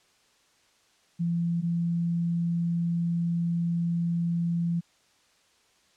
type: tone pair in turn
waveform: sine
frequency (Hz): 170 / 170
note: F3 / F3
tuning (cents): -46 / -46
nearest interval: unison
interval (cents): 0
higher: neither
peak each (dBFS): -24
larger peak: neither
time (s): 1.19-1.62 / 1.62-4.81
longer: second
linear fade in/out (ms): 20
effects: white hiss -64 dBFS RMS until 5.96 s + low-pass 7000 Hz 12 dB/octave